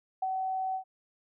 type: tone with ADSR envelope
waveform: sine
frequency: 757 Hz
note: F#5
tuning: 39 cents sharp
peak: -26 dBFS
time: 0.22-0.84 s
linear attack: 7 ms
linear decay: 33 ms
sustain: -3 dB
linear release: 93 ms
effects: none